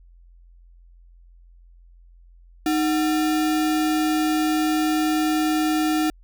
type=tone with sample-and-hold; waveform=sine; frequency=310.3 Hz; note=D#4; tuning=5 cents flat; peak=-18 dBFS; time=2.66-6.1 s; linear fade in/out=2 ms; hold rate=1050 Hz; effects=added 43 Hz sine -47 dBFS peak until 6.23 s